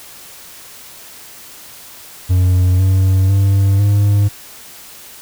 triangle tone with pitch steps, 91.2 / 94.63 / 98.2 / 101.9 Hz, F#2 / F#2 / G2 / G#2, -24 / +39 / +4 / -32 cents, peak -7 dBFS, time 2.29-4.29 s, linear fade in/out 20 ms, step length 500 ms, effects white hiss -37 dBFS RMS until 5.21 s

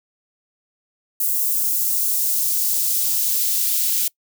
blue noise with high-pass filter sweep, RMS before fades -20 dBFS, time 1.2-4.08 s, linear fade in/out 5 ms, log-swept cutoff 8700 to 2900 Hz, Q 0.78, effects noise-tail reverb RT60 0.1 s tail -24 dB re dry

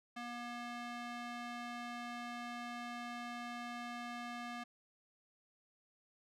square tone with band-pass filter, 239.8 Hz, A#3, 49 cents sharp, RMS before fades -45 dBFS, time 0.16-4.64 s, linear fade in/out 10 ms, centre 1600 Hz, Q 0.64, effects none

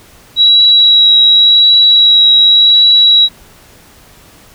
sine tone with vibrato, 3883 Hz, B7, 30 cents flat, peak -3 dBFS, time 0.36-3.29 s, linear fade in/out 50 ms, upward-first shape triangle, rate 0.89 Hz, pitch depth 12 cents each way, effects pink hiss -41 dBFS RMS until 4.54 s

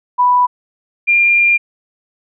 sine tone pair in turn, 987.8 / 2397 Hz, B5 / D7, 0 / +35 cents, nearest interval octave + minor third, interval 1535 cents, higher second, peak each -8 dBFS, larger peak neither, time 0.18-0.47 / 1.07-1.58 s, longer second, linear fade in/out 20 ms, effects none

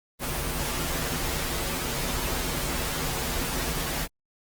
pink noise with comb filter, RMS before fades -29 dBFS, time 0.19-4.08 s, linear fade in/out 50 ms, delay 9.8 ms, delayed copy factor -1, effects Opus 24 kbps

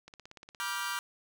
click train, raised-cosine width 0.2 ms, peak -31 dBFS, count 9, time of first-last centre 0.08-0.548 s, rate 17.1 Hz
sawtooth chord, G dominant seventh, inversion first, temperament equal with one note detuned, 966.3 / 1174.7 / 1396.9 / 1568 Hz, B5 / D6 / F6 / G6, -38 / 0 / 0 / 0 cents, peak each -35 dBFS, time 0.6-0.99 s, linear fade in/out 0 ms
effects none

